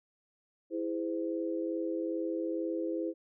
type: chord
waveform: sine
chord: E augmented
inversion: none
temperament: just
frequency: 329.6 / 412 / 515 Hz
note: E4 / G#4 / B#4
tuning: 0 / -14 / -28 cents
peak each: -33 / -39 / -37 dBFS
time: 0.7-3.14 s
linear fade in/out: 50 ms
effects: none